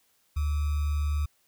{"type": "tone with sample-and-hold", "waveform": "sine", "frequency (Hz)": 74, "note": "D2", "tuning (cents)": 14, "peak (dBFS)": -24, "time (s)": [0.36, 1.26], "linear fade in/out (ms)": 10, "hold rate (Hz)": 1225, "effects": ["white hiss -68 dBFS RMS until 1.47 s"]}